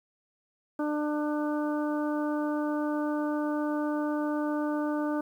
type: harmonic tone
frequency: 298.7 Hz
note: D4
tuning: 29 cents sharp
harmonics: 1 / 2 / 3 / 4 / 5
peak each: -28 / -34 / -38 / -40 / -42 dBFS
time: 0.79-5.21 s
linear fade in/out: 5 ms
effects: 10-bit